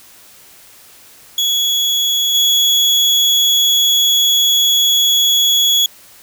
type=tone with level steps; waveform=35% pulse; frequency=3365 Hz; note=G#7; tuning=22 cents sharp; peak=-11 / -8 dBFS; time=1.38-5.86 s; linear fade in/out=2 ms; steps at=2.34 s; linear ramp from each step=10 ms; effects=white hiss -43 dBFS RMS until 6.22 s